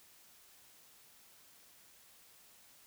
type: silence
effects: white hiss -62 dBFS RMS until 2.86 s